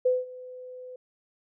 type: tone with ADSR envelope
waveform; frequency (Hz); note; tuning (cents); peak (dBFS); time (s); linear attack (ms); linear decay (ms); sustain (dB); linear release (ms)
sine; 505; B4; +39; -18; 0.05-0.96; 10; 190; -21; 4
effects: none